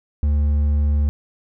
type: tone with hard clipping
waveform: triangle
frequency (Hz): 73.5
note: D2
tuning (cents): +2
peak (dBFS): -16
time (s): 0.23-1.09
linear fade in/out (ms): 0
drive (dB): 7
effects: none